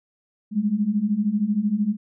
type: beating tone pair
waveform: sine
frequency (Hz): 200 / 213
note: G3 / G#3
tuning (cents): +35 / +44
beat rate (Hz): 13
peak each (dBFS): -24 / -21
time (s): 0.51-1.97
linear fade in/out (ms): 50
effects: none